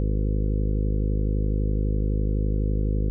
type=harmonic tone with a mistuned harmonic; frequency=51.91 Hz; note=G#1; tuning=in tune; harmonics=1 / 2 / 3 / 4 / 5 / 6 / 7 / 8 / 9 / 10; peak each=-22 / -28 / -32 / -34 / -36 / -38 / -39 / -40 / -41 / -42 dBFS; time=0-3.1 s; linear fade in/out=0 ms; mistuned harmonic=10; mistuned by=-37 cents; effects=none